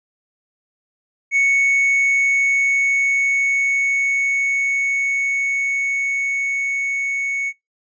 triangle tone with level ramp, 2217 Hz, C#7, in tune, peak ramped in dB -11 to -18 dBFS, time 1.31-7.53 s, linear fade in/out 50 ms, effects noise-tail reverb RT60 0.2 s tail -26 dB re dry + resampled to 16000 Hz

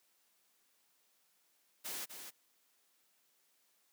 white noise with echo, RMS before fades -42 dBFS, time 1.84-2.06 s, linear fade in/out 20 ms, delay 250 ms, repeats 1, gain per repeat -7 dB, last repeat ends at 2.31 s, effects white hiss -74 dBFS RMS until 3.92 s + high-pass 200 Hz 12 dB/octave

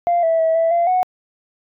sine tone with pitch steps, 694 / 656 / 648 / 659 / 686 / 736 Hz, F5 / E5 / E5 / E5 / F5 / F#5, -11 / -9 / -30 / -1 / -31 / -9 cents, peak -12 dBFS, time 0.07-1.03 s, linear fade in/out 0 ms, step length 160 ms, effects tanh soft clip ceiling -10 dBFS

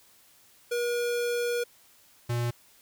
square tone pair in turn, 479.6 / 119.57 Hz, A#4 / A#2, +49 / +44 cents, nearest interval 2 octaves, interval 2405 cents, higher first, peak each -27 dBFS, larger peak neither, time 0.71-1.64 / 2.29-2.51 s, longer first, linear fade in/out 10 ms, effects white hiss -59 dBFS RMS until 2.81 s

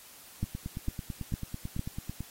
two click trains, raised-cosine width 5 ms, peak -18 / -23 dBFS, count 4 / 17, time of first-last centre 0.43-1.794 / 0.44-2.206 s, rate 2.2 / 9.06 Hz, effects white hiss -52 dBFS RMS until 2.3 s + AAC 48 kbps

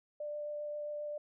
sine tone with vibrato, 593 Hz, D5, 17 cents sharp, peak -37 dBFS, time 0.2-1.18 s, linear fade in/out 5 ms, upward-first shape sine, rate 7.5 Hz, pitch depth 8 cents each way, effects none

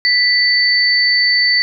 sine tone pair together, 1975.5 / 4533 Hz, B6 / C#8, 0 / +38 cents, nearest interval octave + major second, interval 1438 cents, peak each -13 dBFS, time 0.05-1.62 s, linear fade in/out 0 ms, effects none

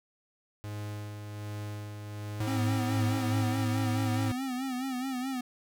45% pulse tone with tremolo, 104.4 Hz, G#2, 10 cents sharp, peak -35 dBFS, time 0.64-3.58 s, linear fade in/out 0 ms, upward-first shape sine, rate 1.3 Hz, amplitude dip 40%
square tone, 107.2 Hz, A2, 45 cents flat, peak -29 dBFS, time 2.4-4.32 s, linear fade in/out 5 ms
square tone with vibrato, 258.4 Hz, C4, 21 cents flat, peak -32 dBFS, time 2.47-5.41 s, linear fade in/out 5 ms, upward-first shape sine, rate 4.7 Hz, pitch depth 76 cents each way
effects none

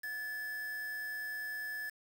triangle tone with quantisation, 1735 Hz, A6, 25 cents flat, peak -36 dBFS, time 0.03-1.9 s, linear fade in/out 10 ms, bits 8, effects none

